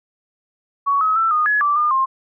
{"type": "tone with pitch steps", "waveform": "sine", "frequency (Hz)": [1121, 1277, 1332, 1230, 1692, 1166, 1210, 1061], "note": ["C#6", "D#6", "E6", "D#6", "G#6", "D6", "D#6", "C6"], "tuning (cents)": [19, 45, 18, -20, 32, -13, -49, 24], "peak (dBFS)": -14, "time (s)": [0.86, 2.06], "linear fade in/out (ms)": 20, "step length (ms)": 150, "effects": []}